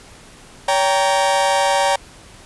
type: chord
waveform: 40% pulse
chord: G diminished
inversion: second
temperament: equal with one note detuned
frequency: 566.3 / 784 / 932.3 Hz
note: Db5 / G5 / Bb5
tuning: +37 / 0 / 0 cents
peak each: -18 dBFS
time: 0.68-1.96 s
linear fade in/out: 5 ms
effects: pink hiss -43 dBFS RMS until 2.45 s + resampled to 24000 Hz